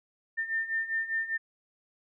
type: beating tone pair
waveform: sine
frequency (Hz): 1800 / 1805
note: A6 / A6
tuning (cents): +39 / +44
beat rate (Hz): 5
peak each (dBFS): -34 / -30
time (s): 0.37-1.38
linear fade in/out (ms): 20
effects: none